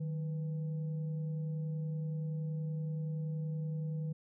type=tone with frequency modulation; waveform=sine; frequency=154.2 Hz; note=D#3; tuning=15 cents flat; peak=-34 dBFS; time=0-4.13 s; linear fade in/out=10 ms; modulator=339 Hz; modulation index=0.29; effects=none